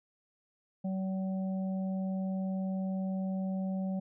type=harmonic tone; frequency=189.8 Hz; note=F#3; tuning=44 cents sharp; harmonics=1 / 3 / 4; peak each=-31 / -43 / -48 dBFS; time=0.84-4 s; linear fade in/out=10 ms; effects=none